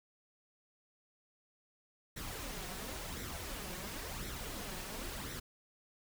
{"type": "noise with flanger", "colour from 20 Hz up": "pink", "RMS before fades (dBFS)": -43, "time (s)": [2.16, 5.4], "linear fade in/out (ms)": 10, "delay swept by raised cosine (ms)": [0.52, 5.52], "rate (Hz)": 0.95, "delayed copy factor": 0.55, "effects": []}